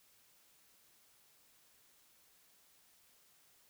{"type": "silence", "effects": ["white hiss -68 dBFS RMS until 3.69 s"]}